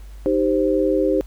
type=chord; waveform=sine; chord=C minor; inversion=first; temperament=equal; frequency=311.1 / 392 / 523.3 Hz; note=Eb4 / G4 / C5; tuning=0 / 0 / 0 cents; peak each=-20 dBFS; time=0.26-1.21 s; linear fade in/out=0 ms; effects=added 50 Hz sine -35 dBFS peak until 1.26 s + pink hiss -53 dBFS RMS until 1.26 s